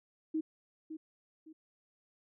sine tone with echo, 315.6 Hz, D#4, 25 cents sharp, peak -30 dBFS, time 0.34-0.41 s, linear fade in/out 10 ms, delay 560 ms, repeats 2, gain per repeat -10 dB, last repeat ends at 1.53 s, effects none

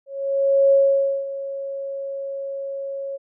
sine tone with ADSR envelope, 550 Hz, C#5, 14 cents flat, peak -11 dBFS, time 0.06-3.18 s, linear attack 660 ms, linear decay 530 ms, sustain -15 dB, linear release 27 ms, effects none

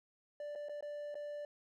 triangle tone with dropouts, 587.3 Hz, D5, in tune, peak -39 dBFS, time 0.4-1.45 s, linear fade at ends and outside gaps 2 ms, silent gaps 0.552-0.557 / 0.686-0.694 / 0.808-0.825 / 1.144-1.153 s, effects none

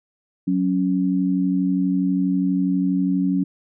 sine tone pair together, 185 / 277.3 Hz, F#3 / C#4, 0 / +1 cents, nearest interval perfect fifth, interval 701 cents, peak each -20 dBFS, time 0.47-3.44 s, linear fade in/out 10 ms, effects none

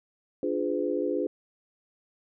sine chord, D diminished seventh, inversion none, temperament equal with one note detuned, 293.7 / 349.2 / 415.3 / 506.6 Hz, D4 / F4 / Ab4 / Cb5, 0 / 0 / 0 / +44 cents, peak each -31 dBFS, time 0.43-1.27 s, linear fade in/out 2 ms, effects none

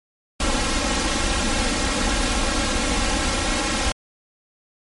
pink noise with comb filter, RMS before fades -21 dBFS, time 0.4-3.92 s, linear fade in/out 2 ms, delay 3.7 ms, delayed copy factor +0.95, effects low-pass 9000 Hz 12 dB/octave + MP3 48 kbps

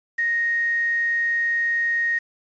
sine tone with quantisation, 1864.7 Hz, A#6, in tune, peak -19 dBFS, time 0.18-2.19 s, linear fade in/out 10 ms, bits 7, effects resampled to 16000 Hz

